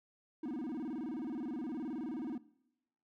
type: tone with vibrato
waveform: triangle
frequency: 277.2 Hz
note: C#4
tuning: in tune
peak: -35 dBFS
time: 0.43-2.38 s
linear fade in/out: 5 ms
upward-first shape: square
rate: 19 Hz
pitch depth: 230 cents each way
effects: noise-tail reverb RT60 0.9 s tail -21 dB re dry